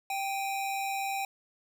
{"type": "tone pair together", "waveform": "square", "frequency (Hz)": [784, 2489], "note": ["G5", "D#7"], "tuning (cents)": [0, 0], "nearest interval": "octave + minor sixth", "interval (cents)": 2000, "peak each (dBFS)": [-32, -39], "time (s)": [0.1, 1.25], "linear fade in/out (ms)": 2, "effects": []}